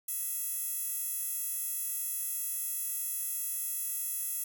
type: tone with high-pass filter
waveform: 15% pulse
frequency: 663 Hz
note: E5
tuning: 10 cents sharp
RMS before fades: -35 dBFS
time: 0.08-4.44 s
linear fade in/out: 5 ms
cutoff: 11000 Hz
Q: 2
effects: none